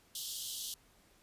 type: high-pass noise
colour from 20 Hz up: pink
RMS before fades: -41 dBFS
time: 0.15-0.74 s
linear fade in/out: 2 ms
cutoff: 3000 Hz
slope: 96 dB/octave
effects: pink hiss -66 dBFS RMS until 1.22 s + resampled to 32000 Hz